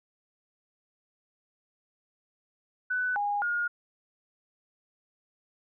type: tone with pitch steps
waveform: sine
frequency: 1496 / 819 / 1427 Hz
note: F#6 / G#5 / F6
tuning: +19 / -24 / +37 cents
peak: -26 dBFS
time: 2.9-3.68 s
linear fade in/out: 10 ms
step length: 260 ms
effects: none